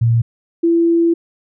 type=tone pair in turn; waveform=sine; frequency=116.1 / 336.1 Hz; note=A#2 / E4; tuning=-7 / +34 cents; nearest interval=octave + tritone; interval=1841 cents; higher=second; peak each=-10 dBFS; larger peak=neither; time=0.01-0.22 / 0.63-1.14 s; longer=second; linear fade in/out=10 ms; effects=none